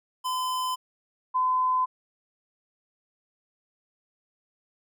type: tone pair in turn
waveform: square / sine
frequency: 1019 / 1019 Hz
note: C6 / C6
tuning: -46 / -46 cents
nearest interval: unison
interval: 0 cents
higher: neither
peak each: -27 / -21 dBFS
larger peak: second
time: 0.24-0.76 / 1.34-1.86 s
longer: neither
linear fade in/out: 20 ms
effects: none